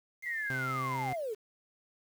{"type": "tone with tremolo", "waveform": "sine", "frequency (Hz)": 2093, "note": "C7", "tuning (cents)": 0, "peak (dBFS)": -38, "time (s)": [0.22, 1.16], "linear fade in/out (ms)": 20, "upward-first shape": "triangle", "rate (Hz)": 13, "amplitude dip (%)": 45}
{"type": "linear sweep", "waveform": "sine", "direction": "down", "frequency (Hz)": [1967, 399.4], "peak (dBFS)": -33, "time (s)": [0.25, 1.35], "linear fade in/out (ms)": 20}
{"type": "tone", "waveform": "sawtooth", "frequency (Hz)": 130.81, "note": "C3", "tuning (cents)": 0, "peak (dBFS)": -32, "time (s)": [0.5, 1.13], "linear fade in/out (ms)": 0}
{"effects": ["9-bit"]}